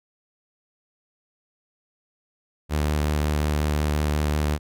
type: tone with vibrato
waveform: sawtooth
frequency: 75 Hz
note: D2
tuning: 37 cents sharp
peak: -17 dBFS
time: 2.69-4.59 s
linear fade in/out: 50 ms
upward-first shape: sine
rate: 5.5 Hz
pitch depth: 13 cents each way
effects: none